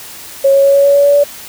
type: tone with pitch steps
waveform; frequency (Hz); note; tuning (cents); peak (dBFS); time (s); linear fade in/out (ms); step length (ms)
sine; 548 / 551.8 / 555.6 / 559.5 / 563.4 / 567.3 / 571.3 / 575.2; C#5 / C#5 / C#5 / C#5 / C#5 / C#5 / D5 / D5; -20 / -8 / +4 / +16 / +28 / +40 / -48 / -36; -5; 0.44-1.24; 10; 100
effects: white hiss -31 dBFS RMS until 1.48 s